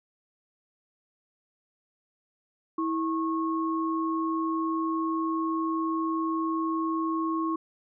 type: tone pair together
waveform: sine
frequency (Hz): 324.8 / 1092.5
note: E4 / C#6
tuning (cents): -26 / -26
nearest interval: octave + major sixth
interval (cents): 2100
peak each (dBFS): -27 / -30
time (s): 2.78-7.56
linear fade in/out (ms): 5
effects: none